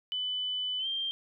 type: tone with pitch glide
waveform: sine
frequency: 3000 to 3173 Hz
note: F#7 to G7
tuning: +23 to +20 cents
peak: -30 dBFS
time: 0.12-1.11 s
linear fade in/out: 0 ms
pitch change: +97 cents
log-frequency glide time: 0.79-0.87 s
effects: none